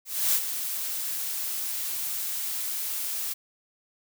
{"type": "noise with ADSR envelope", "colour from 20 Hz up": "blue", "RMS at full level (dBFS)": -22, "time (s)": [0.05, 3.34], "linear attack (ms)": 290, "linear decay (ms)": 62, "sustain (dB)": -9, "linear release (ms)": 15, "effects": []}